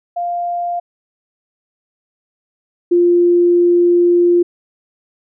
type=tone pair in turn; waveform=sine; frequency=698.5 / 349.2 Hz; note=F5 / F4; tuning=0 / 0 cents; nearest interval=octave; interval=1200 cents; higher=first; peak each=-17 / -8 dBFS; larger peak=second; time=0.16-0.8 / 2.91-4.43 s; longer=second; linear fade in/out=10 ms; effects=none